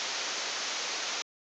white low-pass noise, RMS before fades -34 dBFS, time 0-1.22 s, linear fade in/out 0 ms, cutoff 6700 Hz, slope 96 dB/octave, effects high-pass 400 Hz 12 dB/octave

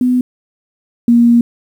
sine tone pair in turn, 250 / 236.4 Hz, B3 / A#3, +21 / +24 cents, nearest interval minor second, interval 97 cents, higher first, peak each -9 / -5 dBFS, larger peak second, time 0.01-0.21 / 1.08-1.41 s, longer second, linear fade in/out 2 ms, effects 7-bit

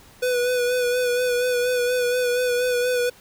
square tone with vibrato, 493.9 Hz, B4, in tune, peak -20 dBFS, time 0.22-3.1 s, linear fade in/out 10 ms, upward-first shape sine, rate 4.2 Hz, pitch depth 30 cents each way, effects pink hiss -50 dBFS RMS until 3.2 s

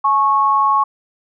sine tone pair together, 850.7 / 1100 Hz, G#5 / C#6, +41 / -14 cents, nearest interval major third, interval 445 cents, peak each -18 / -12 dBFS, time 0.04-0.84 s, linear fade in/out 10 ms, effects none

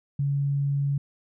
sine tone, 140.8 Hz, C#3, 27 cents sharp, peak -22 dBFS, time 0.19-0.98 s, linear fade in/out 5 ms, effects none

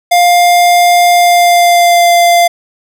square tone with pitch glide, 703 to 692.9 Hz, F5 to F5, +11 to -14 cents, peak -5 dBFS, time 0.11-2.48 s, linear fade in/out 10 ms, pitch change -25 cents, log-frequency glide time 1.12-2.11 s, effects none

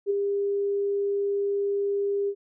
sine tone with ADSR envelope, 401.6 Hz, G4, 42 cents sharp, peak -19 dBFS, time 0.06-2.35 s, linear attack 43 ms, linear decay 11 ms, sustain -4 dB, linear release 66 ms, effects none

